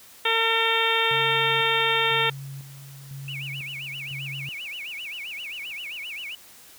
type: harmonic tone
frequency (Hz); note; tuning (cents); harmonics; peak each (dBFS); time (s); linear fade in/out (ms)
453.3; A#4; -48; 1 / 2 / 3 / 4 / 5 / 6 / 7 / 8; -28 / -28 / -28 / -28 / -28 / -28 / -28 / -28; 0.25-2.3; 5
type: tone with tremolo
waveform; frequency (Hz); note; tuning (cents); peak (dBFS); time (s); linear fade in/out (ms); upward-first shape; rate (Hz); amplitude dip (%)
sine; 137.5; C#3; -14; -34; 1.11-4.49; 0; square; 1; 55
type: tone with vibrato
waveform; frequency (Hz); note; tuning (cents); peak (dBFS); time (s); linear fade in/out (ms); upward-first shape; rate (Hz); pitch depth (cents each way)
sine; 2549; D#7; +41; -32; 3.28-6.35; 2; sine; 7.6; 270
effects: white hiss -49 dBFS RMS until 6.78 s